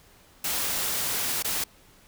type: noise with dropouts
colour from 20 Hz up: white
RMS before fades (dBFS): -28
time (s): 0.44-1.64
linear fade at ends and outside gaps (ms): 5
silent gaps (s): 1.426-1.445
effects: pink hiss -56 dBFS RMS until 2.07 s